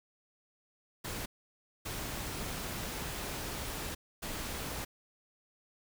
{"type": "noise bursts at uneven times", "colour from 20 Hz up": "pink", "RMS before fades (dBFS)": -39, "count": 3, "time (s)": [[1.04, 1.26], [1.85, 3.95], [4.22, 4.85]], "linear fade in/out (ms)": 10, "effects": []}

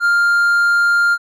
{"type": "tone", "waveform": "triangle", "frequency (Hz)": 1400, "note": "F6", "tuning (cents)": 4, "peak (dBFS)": -9, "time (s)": [0, 1.18], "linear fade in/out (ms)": 50, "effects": []}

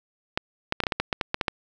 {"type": "clicks", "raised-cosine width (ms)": 0.3, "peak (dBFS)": -7, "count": 12, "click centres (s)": [0.375, 0.724, 0.803, 0.837, 0.868, 0.922, 1, 1.128, 1.212, 1.344, 1.412, 1.482], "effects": []}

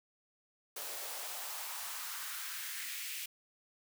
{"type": "noise with high-pass filter sweep", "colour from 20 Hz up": "white", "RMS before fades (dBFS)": -42, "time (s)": [0.76, 3.26], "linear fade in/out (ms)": 5, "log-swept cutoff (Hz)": [470, 2500], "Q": 2.1, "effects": []}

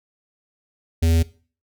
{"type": "tone with notch filter", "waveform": "square", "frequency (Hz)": 82.3, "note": "E2", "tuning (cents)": -2, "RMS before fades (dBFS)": -17, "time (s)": [1.02, 1.23], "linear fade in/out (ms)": 10, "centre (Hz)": 1100, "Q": 0.53, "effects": ["noise-tail reverb RT60 0.4 s tail -19 dB re dry"]}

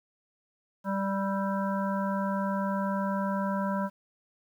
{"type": "harmonic tone with a mistuned harmonic", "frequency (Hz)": 196, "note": "G3", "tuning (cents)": 0, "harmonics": [1, 3, 5, 7, 8], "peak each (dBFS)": [-29, -34, -33, -40, -41], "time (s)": [0.84, 3.9], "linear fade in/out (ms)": 50, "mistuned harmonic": 7, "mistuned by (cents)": -41, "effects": ["10-bit"]}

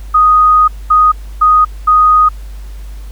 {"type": "tone bursts at uneven times", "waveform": "sine", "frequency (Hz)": 1244.5, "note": "D#6", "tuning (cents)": 0, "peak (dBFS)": -4, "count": 4, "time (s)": [[0.14, 0.68], [0.9, 1.12], [1.41, 1.65], [1.87, 2.29]], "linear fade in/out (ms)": 10, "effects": ["added 50 Hz sine -24 dBFS peak until 3.11 s", "pink hiss -43 dBFS RMS until 3.11 s"]}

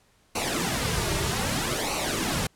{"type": "noise with flanger", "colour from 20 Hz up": "pink", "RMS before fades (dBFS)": -27, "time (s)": [0.35, 2.47], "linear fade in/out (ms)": 5, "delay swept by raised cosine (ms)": [0.58, 3.98], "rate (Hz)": 0.63, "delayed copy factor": -0.7, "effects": ["pink hiss -63 dBFS RMS until 2.55 s", "low-pass 11000 Hz 12 dB/octave"]}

